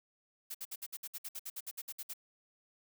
blue noise bursts, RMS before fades -42 dBFS, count 16, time 0.5-2.137 s, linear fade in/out 10 ms, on 47 ms, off 59 ms, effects none

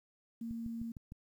sine tone, 230 Hz, A#3, 23 cents flat, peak -38 dBFS, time 0.41-0.92 s, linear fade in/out 5 ms
click train, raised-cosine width 5 ms, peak -34 dBFS, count 5, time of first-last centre 0.51-1.121 s, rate 6.55 Hz
effects 11-bit

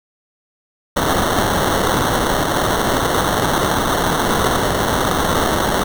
violet noise with sample-and-hold, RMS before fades -17 dBFS, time 0.96-5.84 s, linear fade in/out 10 ms, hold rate 2450 Hz, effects none

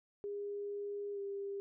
sine tone with pitch glide, 406.9 to 398.5 Hz, G#4 to G4, -35 to +28 cents, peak -38 dBFS, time 0.24-1.6 s, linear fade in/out 0 ms, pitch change -37 cents, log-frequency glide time 1.13-1.19 s, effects none

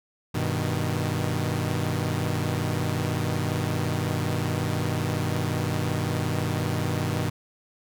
sawtooth chord, G augmented, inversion none, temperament equal, 98 / 123.47 / 155.56 Hz, G2 / B2 / D#3, 0 / 0 / 0 cents, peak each -25 dBFS, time 0.34-7.3 s, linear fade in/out 10 ms, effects none

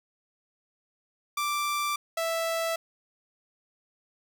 sawtooth tone pair in turn, 1174.7 / 659.3 Hz, D6 / E5, 0 / 0 cents, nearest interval minor seventh, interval 1000 cents, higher first, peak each -23 dBFS, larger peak neither, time 1.37-1.96 / 2.17-2.76 s, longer neither, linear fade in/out 5 ms, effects none

